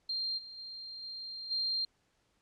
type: tone with level steps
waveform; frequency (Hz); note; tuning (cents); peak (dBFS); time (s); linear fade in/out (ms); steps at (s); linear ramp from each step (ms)
sine; 4186; C8; 0; -32 / -45 / -42 / -40 / -30; 0.09-1.85; 5; 0.37 / 0.57 / 1.02 / 1.5; 20
effects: pink hiss -74 dBFS RMS until 2.41 s + low-pass 8000 Hz 12 dB/octave